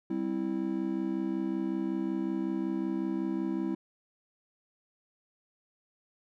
triangle chord, C major, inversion second, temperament just, 196.22 / 261.6 / 327 Hz, G3 / C4 / E4, +2 / 0 / -14 cents, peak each -33 / -33 / -30 dBFS, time 0.1-3.75 s, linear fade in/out 5 ms, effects none

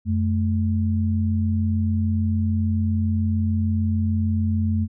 sine tone pair together, 90.99 / 217.8 Hz, F#2 / A3, -28 / -17 cents, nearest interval octave + minor third, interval 1511 cents, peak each -20 / -23 dBFS, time 0.05-4.88 s, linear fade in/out 50 ms, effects none

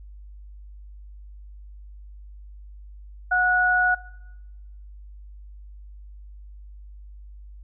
sine tone pair together, 730 / 1464.1 Hz, F#5 / F#6, -24 / -19 cents, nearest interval octave, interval 1205 cents, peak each -23 / -19 dBFS, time 3.31-3.95 s, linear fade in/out 10 ms, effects noise-tail reverb RT60 1.0 s tail -20 dB re dry + added 50 Hz sine -40 dBFS peak until 7.63 s

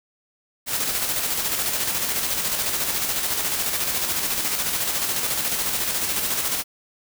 white noise with tremolo, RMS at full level -23 dBFS, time 0.66-6.64 s, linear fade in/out 50 ms, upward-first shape square, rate 14 Hz, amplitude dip 35%, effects none

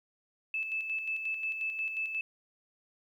sine tone with tremolo, 2622 Hz, E7, 10 cents flat, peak -30 dBFS, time 0.54-2.21 s, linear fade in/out 2 ms, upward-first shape square, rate 5.6 Hz, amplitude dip 45%, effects 11-bit

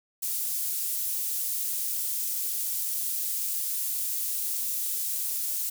pink high-pass noise, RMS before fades -30 dBFS, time 0.22-5.7 s, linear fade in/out 10 ms, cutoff 11000 Hz, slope 12 dB/octave, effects none

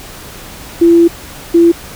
sine tone bursts at uneven times, 338.5 Hz, E4, 46 cents sharp, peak -3 dBFS, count 2, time 0.81-1.08 / 1.54-1.72 s, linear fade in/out 10 ms, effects pink hiss -31 dBFS RMS until 1.95 s

